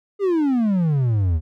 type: exponential sweep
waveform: triangle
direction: down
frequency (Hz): 415.3 to 75.2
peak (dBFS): -14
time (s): 0.19-1.41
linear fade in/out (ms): 50
effects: none